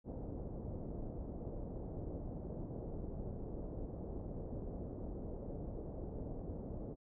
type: low-pass noise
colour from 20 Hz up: pink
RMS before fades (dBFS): -44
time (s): 0.04-6.96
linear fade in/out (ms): 50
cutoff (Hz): 590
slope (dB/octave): 24
effects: none